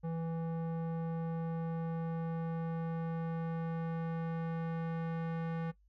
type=tone with low-pass filter sweep; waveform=square; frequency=164.7 Hz; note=E3; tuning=1 cent flat; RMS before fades=-37 dBFS; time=0.03-5.72 s; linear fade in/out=20 ms; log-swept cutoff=820 to 1700 Hz; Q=0.94; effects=noise-tail reverb RT60 0.1 s tail -18 dB re dry + added 50 Hz sine -64 dBFS peak until 5.88 s